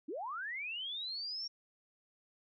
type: linear sweep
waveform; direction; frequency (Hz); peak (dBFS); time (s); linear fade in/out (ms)
sine; up; 256.3 to 5588; -38; 0.08-1.48; 10
effects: none